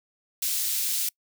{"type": "high-pass noise", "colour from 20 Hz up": "white", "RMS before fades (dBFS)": -27, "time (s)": [0.42, 1.09], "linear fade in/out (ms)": 5, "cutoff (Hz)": 3600, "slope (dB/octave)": 12, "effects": ["noise-tail reverb RT60 0.1 s tail -26 dB re dry"]}